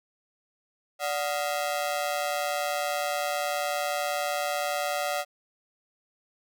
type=ring-modulated tone; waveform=sawtooth; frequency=659.3 Hz; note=E5; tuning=in tune; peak=-20 dBFS; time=0.99-5.25 s; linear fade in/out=50 ms; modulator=75 Hz; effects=none